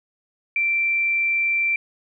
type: tone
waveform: sine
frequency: 2349 Hz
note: D7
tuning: in tune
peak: -18 dBFS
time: 0.56-1.76 s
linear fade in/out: 2 ms
effects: none